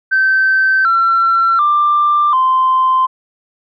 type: tone with pitch steps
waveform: sine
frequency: 1546 / 1353.7 / 1185.3 / 1037.8 Hz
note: G6 / E6 / D6 / C6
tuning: -24 / +46 / +16 / -14 cents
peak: -8 dBFS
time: 0.11-3.07 s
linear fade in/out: 20 ms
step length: 740 ms
effects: tanh soft clip ceiling -5 dBFS